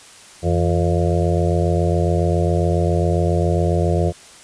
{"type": "harmonic tone with a mistuned harmonic", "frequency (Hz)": 87.31, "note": "F2", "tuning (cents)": 0, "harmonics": [1, 2, 4, 5, 6, 7, 8], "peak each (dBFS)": [-18, -21, -24, -25, -26, -26, -27], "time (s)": [0.42, 4.13], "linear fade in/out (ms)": 50, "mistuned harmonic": 2, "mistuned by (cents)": -96, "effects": ["white hiss -43 dBFS RMS until 4.43 s", "resampled to 22050 Hz"]}